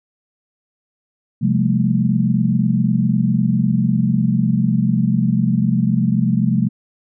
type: tone cluster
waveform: sine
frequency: 130.4 / 174.3 / 202.1 / 222.2 Hz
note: C3 / F3 / G#3 / A3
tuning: -5 / -3 / -47 / +17 cents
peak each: -19 dBFS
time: 1.41-6.69 s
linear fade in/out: 20 ms
effects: none